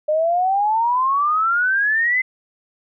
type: exponential sweep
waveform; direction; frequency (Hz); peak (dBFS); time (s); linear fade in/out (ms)
sine; up; 601 to 2069; -15; 0.08-2.22; 10
effects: none